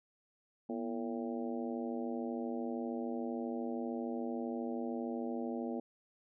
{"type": "harmonic tone with a mistuned harmonic", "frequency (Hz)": 113, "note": "A2", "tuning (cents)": 47, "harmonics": [2, 3, 4, 5, 6, 7], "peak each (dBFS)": [-38, -42, -44, -46, -48, -49], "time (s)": [0.69, 5.8], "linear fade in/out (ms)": 5, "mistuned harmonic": 2, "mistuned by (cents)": 110, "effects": []}